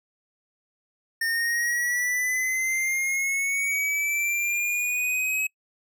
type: linear sweep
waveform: square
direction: up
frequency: 1817 to 2559 Hz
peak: -24 dBFS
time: 1.21-5.47 s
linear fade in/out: 5 ms
effects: noise-tail reverb RT60 0.1 s tail -26 dB re dry